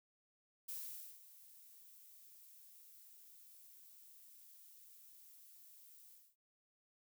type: noise with ADSR envelope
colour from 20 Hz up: violet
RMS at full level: -45 dBFS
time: 0.68-6.36 s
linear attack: 12 ms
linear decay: 490 ms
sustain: -16 dB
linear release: 240 ms
effects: none